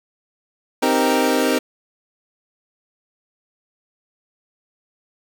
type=chord; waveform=25% pulse; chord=C minor seventh; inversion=none; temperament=equal; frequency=261.6 / 311.1 / 392 / 466.2 Hz; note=C4 / Eb4 / G4 / Bb4; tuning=0 / 0 / 0 / 0 cents; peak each=-16 / -18 / -20 / -18 dBFS; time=0.82-1.59 s; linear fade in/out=10 ms; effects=7-bit